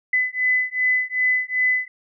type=beating tone pair; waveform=sine; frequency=2008 / 2010.6 Hz; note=B6 / B6; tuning=+28 / +30 cents; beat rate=2.6 Hz; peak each=-21 dBFS; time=0.13-1.88 s; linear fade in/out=5 ms; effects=none